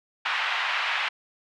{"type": "band-pass noise", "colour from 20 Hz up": "white", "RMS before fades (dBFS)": -27, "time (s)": [0.25, 1.09], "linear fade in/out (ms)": 10, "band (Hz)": [830, 2900], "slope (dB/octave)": 24, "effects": []}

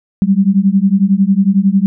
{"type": "beating tone pair", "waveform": "sine", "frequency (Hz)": [190, 201], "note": ["F#3", "G3"], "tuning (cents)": [46, 44], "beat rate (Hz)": 11, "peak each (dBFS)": -11, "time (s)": [0.22, 1.86], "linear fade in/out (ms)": 0, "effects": []}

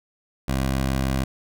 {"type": "tone", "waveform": "15% pulse", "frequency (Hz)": 66.3, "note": "C2", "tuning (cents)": 23, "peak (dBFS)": -15, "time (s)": [0.48, 1.24], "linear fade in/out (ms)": 5, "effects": []}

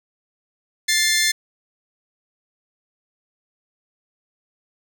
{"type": "tone pair together", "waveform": "15% pulse", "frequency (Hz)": [1760, 2102], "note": ["A6", "C7"], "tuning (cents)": [0, 7], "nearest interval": "minor third", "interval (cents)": 307, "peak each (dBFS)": -13, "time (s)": [0.88, 1.32], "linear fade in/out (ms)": 10, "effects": []}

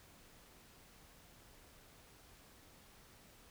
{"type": "silence", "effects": ["pink hiss -62 dBFS RMS until 3.5 s"]}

